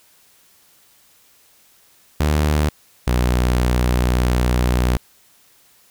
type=tone pair in turn; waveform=sawtooth; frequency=75.2 / 61.39 Hz; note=D2 / B1; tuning=+42 / -10 cents; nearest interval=major third; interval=352 cents; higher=first; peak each=-11 dBFS; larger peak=neither; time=2.2-2.69 / 3.07-4.97 s; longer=second; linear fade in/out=5 ms; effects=white hiss -54 dBFS RMS until 5.9 s